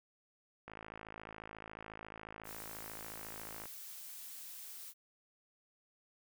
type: click train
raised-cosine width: 0.5 ms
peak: -32 dBFS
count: 162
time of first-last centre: 0.68-3.656 s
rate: 54.1 Hz
type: noise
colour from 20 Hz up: blue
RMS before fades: -49 dBFS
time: 2.44-4.94 s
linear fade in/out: 50 ms
effects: none